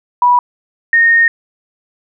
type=tone pair in turn; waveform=sine; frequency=978 / 1846.2 Hz; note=B5 / A#6; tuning=-17 / -17 cents; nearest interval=major seventh; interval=1100 cents; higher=second; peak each=-6 dBFS; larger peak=neither; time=0.22-0.39 / 0.93-1.28 s; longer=second; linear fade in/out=2 ms; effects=none

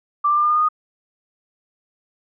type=tone with pitch steps; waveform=sine; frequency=1174.7 / 1184.9 / 1195.2 / 1205.6 / 1216.1 / 1226.7 / 1237.4 Hz; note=D6 / D6 / D6 / D6 / D#6 / D#6 / D#6; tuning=0 / +15 / +30 / +45 / -40 / -25 / -10 cents; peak=-14 dBFS; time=0.24-0.688 s; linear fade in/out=10 ms; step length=64 ms; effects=none

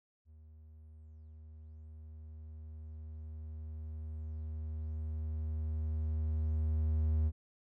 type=tone with level ramp; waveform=triangle; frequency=77.9 Hz; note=D#2; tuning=3 cents sharp; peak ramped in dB=-52 to -25 dBFS; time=0.25-7.32 s; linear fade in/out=50 ms; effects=none

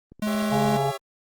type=click train; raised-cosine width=3 ms; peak=-32 dBFS; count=9; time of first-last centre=0.12-0.731 s; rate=13.1 Hz
type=tone; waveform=square; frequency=212.1 Hz; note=G#3; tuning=37 cents sharp; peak=-24 dBFS; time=0.22-0.77 s; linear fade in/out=5 ms
type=chord; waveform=25% pulse; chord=C# diminished; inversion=second; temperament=just; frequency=399.1 / 554.4 / 665.2 Hz; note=G4 / C#5 / E5; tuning=+31 / 0 / +16 cents; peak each=-31 dBFS; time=0.26-0.98 s; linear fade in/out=20 ms
type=harmonic tone; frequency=138.59 Hz; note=C#3; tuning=in tune; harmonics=1 / 3 / 5 / 6; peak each=-27 / -27 / -27 / -27 dBFS; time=0.51-0.92 s; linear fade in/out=20 ms
effects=Opus 32 kbps

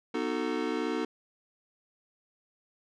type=chord; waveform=square; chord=B dominant seventh; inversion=none; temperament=just; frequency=246.9 / 308.7 / 370.4 / 444.5 Hz; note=B3 / D#4 / F#4 / A4; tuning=0 / -14 / +2 / +18 cents; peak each=-36 / -34 / -37 / -35 dBFS; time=0.14-1.05 s; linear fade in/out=5 ms; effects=low-pass 4000 Hz 12 dB/octave

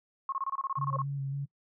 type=tone bursts; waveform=sine; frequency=1083 Hz; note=C#6; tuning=41 cents flat; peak=-29 dBFS; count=13; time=0.29-1.019 s; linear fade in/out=2 ms; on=33 ms; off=25 ms
type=tone with vibrato; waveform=sine; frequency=138.59 Hz; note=C#3; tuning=in tune; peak=-31 dBFS; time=0.77-1.46 s; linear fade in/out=20 ms; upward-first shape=square; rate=3.6 Hz; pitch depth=22 cents each way
type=tone with exponential growth; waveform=sine; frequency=543 Hz; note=C#5; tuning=36 cents flat; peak=-33 dBFS; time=0.87-0.97 s; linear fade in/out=5 ms; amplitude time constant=21 ms
effects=noise-tail reverb RT60 0.1 s tail -23 dB re dry

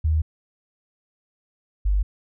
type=tone pair in turn; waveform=sine; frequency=78.3 / 49.33 Hz; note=D#2 / G1; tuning=+11 / +12 cents; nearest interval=minor sixth; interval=799 cents; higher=first; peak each=-17 dBFS; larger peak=neither; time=0.04-0.22 / 1.85-2.03 s; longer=neither; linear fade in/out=10 ms; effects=none

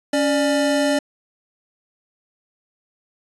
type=tone pair together; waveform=square; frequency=279.9 / 593 Hz; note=C#4 / D5; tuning=+17 / +17 cents; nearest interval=octave + minor second; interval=1300 cents; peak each=-20 dBFS; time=0.13-0.99 s; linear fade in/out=5 ms; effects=resampled to 24000 Hz

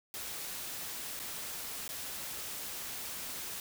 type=noise with dropouts; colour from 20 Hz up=white; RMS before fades=-41 dBFS; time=0.14-3.6 s; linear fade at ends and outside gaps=1 ms; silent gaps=1.193-1.198 / 1.879-1.89 s; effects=none

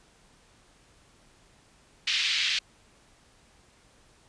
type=band-pass noise; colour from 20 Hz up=pink; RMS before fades=-27 dBFS; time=2.07-2.59 s; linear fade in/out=5 ms; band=2300 to 4600 Hz; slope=24 dB/octave; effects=pink hiss -60 dBFS RMS until 4.28 s + resampled to 22050 Hz

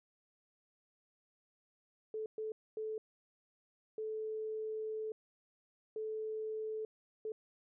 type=tone bursts at uneven times; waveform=sine; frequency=435.5 Hz; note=A4; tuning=18 cents flat; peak=-37 dBFS; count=6; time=2.14-2.26 / 2.38-2.52 / 2.77-2.98 / 3.98-5.12 / 5.96-6.85 / 7.25-7.32 s; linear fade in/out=2 ms; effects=none

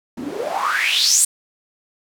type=noise with band-pass filter sweep; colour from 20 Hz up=white; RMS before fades=-19 dBFS; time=0.17-1.25 s; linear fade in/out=5 ms; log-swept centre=210 to 9000 Hz; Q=7.1; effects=none

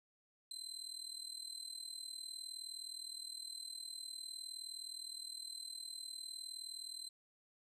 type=tone with amplitude modulation; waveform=30% pulse; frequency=4079 Hz; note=C8; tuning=45 cents flat; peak=-39 dBFS; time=0.51-7.09 s; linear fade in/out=2 ms; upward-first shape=sine; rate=39.5 Hz; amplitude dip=80%; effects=resampled to 32000 Hz

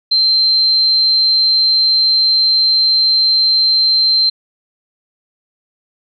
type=tone; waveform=sine; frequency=4127 Hz; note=C8; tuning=25 cents flat; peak=-9 dBFS; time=0.11-4.3 s; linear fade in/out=10 ms; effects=none

